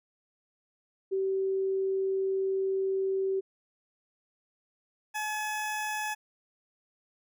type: tone pair in turn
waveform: sine / 20% pulse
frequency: 384.7 / 852.2 Hz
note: G4 / G#5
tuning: -33 / +44 cents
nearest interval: octave + major second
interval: 1377 cents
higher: second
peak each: -26 dBFS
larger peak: neither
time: 1.11-3.41 / 5.14-6.15 s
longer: first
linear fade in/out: 20 ms
effects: none